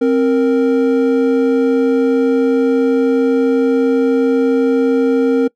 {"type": "tone pair together", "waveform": "triangle", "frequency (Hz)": [264.3, 466.2], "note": ["C4", "A#4"], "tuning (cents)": [18, 0], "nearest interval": "minor seventh", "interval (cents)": 982, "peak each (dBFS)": -11, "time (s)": [0.01, 5.48], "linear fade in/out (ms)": 10, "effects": ["noise-tail reverb RT60 0.1 s tail -23 dB re dry"]}